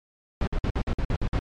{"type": "noise bursts", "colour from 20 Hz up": "brown", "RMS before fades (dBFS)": -24, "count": 9, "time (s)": [0.41, 1.392], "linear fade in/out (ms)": 2, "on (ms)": 62, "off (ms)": 53, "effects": ["low-pass 4000 Hz 12 dB/octave", "MP3 64 kbps"]}